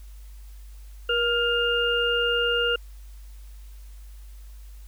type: tone cluster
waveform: sine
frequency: 475.8 / 1407 / 2813 Hz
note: A#4 / F6 / F7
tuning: +35 / +12 / +12 cents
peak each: -25 dBFS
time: 1.09-2.76 s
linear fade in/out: 5 ms
effects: added 50 Hz sine -40 dBFS peak until 4.87 s + white hiss -58 dBFS RMS until 4.87 s